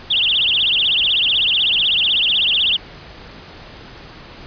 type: tone with vibrato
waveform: sine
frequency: 3159 Hz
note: G7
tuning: 13 cents sharp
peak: -13 dBFS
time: 0.1-2.77 s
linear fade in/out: 10 ms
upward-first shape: triangle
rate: 16 Hz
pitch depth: 300 cents each way
effects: pink hiss -38 dBFS RMS until 4.46 s + resampled to 11025 Hz